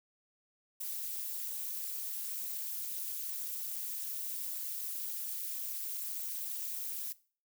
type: noise with amplitude modulation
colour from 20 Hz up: violet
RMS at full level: -35 dBFS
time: 0.8-7.13 s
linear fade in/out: 10 ms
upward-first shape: sine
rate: 233 Hz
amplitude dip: 95%
effects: noise-tail reverb RT60 0.4 s tail -19 dB re dry